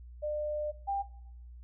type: tone pair in turn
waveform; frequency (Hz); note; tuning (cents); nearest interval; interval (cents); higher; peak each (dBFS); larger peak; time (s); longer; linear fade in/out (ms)
sine; 600 / 794.9; D5 / G5; +37 / +24; perfect fourth; 487; second; -31 / -29; second; 0.22-0.72 / 0.87-1.03; first; 20
effects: noise-tail reverb RT60 0.7 s tail -18 dB re dry + added 60 Hz sine -46 dBFS peak until 1.63 s